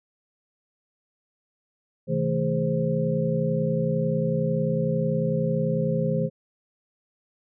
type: tone cluster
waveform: sine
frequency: 131 / 162.1 / 220.2 / 412.8 / 524 Hz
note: C3 / E3 / A3 / G#4 / C5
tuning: +2 / -29 / +2 / -10 / +2 cents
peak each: -30 / -25 / -29 / -32 / -27 dBFS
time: 2.07-6.3 s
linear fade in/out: 50 ms
effects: none